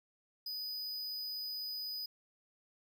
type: tone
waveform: square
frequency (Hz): 4978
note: D#8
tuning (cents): 0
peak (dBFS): -39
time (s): 0.46-2.06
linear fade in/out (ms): 5
effects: none